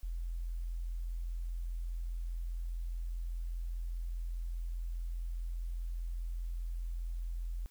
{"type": "tone", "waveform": "sine", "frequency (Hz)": 42.45, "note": "F1", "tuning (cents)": -48, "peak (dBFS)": -35, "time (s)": [0.03, 7.66], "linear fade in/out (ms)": 0, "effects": ["white hiss -67 dBFS RMS until 7.7 s"]}